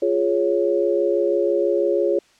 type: chord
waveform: sine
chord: Db major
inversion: first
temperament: equal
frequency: 349.2 / 415.3 / 554.4 Hz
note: F4 / Ab4 / Db5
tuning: 0 / 0 / 0 cents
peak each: -21 dBFS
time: 0.02-2.19 s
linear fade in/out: 5 ms
effects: white hiss -56 dBFS RMS until 2.39 s + low-pass 6000 Hz 12 dB/octave